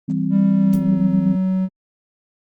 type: chord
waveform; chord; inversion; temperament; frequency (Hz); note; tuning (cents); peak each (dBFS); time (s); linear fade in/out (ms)
sine; C major; first; equal with one note detuned; 164.24 / 196 / 261.6; E3 / G3 / C4; -6 / 0 / 0; -22; 0.08-1.36; 10
type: tone with pitch glide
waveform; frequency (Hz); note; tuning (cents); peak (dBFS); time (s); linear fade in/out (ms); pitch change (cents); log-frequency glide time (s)
triangle; 197.3 to 187.63; G3 to F#3; +11 to +24; -14; 0.3-1.69; 50; -87; 0.49-1.02
type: noise with exponential decay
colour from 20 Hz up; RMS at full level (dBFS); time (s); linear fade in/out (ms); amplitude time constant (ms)
blue; -32; 0.73-0.84; 0; 22
effects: Opus 24 kbps